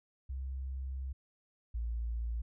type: tone pair in turn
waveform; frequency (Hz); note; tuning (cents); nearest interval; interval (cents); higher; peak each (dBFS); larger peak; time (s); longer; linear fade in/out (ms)
sine; 66 / 57.56; C2 / A#1; +16 / -21; major second; 237; first; -36 / -33; second; 0.29-1.13 / 1.74-2.42; first; 10
effects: none